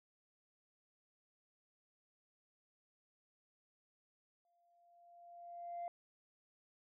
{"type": "tone with exponential growth", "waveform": "sine", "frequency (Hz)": 693, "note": "F5", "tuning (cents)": -14, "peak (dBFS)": -38, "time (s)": [4.45, 5.88], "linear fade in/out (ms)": 1, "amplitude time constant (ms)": 310, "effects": ["tanh soft clip ceiling -38 dBFS"]}